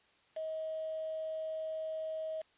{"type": "tone with quantisation", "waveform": "sine", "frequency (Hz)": 634, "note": "D#5", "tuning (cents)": 32, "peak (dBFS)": -36, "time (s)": [0.36, 2.42], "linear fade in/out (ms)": 10, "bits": 8, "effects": ["white hiss -68 dBFS RMS until 2.57 s", "resampled to 8000 Hz"]}